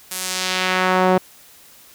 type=tone with band-pass filter sweep; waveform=sawtooth; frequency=185 Hz; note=F#3; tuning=in tune; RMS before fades=-19 dBFS; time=0.11-1.18 s; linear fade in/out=5 ms; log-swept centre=12000 to 580 Hz; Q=0.92; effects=white hiss -47 dBFS RMS until 1.94 s